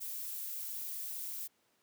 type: noise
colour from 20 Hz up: violet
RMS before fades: -41 dBFS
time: 0-1.48 s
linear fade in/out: 20 ms
effects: pink hiss -73 dBFS RMS until 1.82 s + high-pass 200 Hz 12 dB/octave